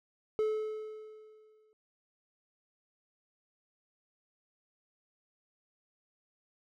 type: tone with exponential decay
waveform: triangle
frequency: 432.1 Hz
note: A4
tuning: 31 cents flat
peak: -24 dBFS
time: 0.39-1.73 s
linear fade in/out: 0 ms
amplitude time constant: 290 ms
effects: none